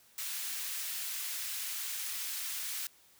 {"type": "high-pass noise", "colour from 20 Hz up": "white", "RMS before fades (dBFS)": -38, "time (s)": [0.18, 2.87], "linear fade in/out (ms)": 2, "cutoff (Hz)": 1600, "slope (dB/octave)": 12, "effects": ["white hiss -63 dBFS RMS until 3.19 s"]}